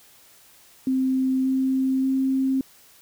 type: tone with pitch steps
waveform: sine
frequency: 261.6 / 263.6 / 265.6 Hz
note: C4 / C4 / C4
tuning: 0 / +13 / +26 cents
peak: -19 dBFS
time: 0.87-2.61 s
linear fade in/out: 2 ms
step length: 580 ms
effects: white hiss -53 dBFS RMS until 3.01 s